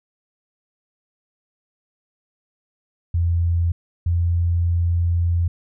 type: tone pair in turn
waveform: sine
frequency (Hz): 85.2 / 85.84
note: F2 / F2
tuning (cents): -42 / -29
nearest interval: unison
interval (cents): 13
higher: second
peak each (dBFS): -16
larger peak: neither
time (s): 3.14-3.72 / 4.06-5.48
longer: second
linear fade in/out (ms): 5
effects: none